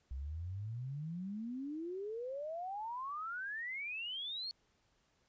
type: exponential sweep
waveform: sine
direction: up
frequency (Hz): 63.1 to 4414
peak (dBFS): -39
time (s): 0.11-4.51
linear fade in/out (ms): 0
effects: pink hiss -75 dBFS RMS until 5.28 s + resampled to 16000 Hz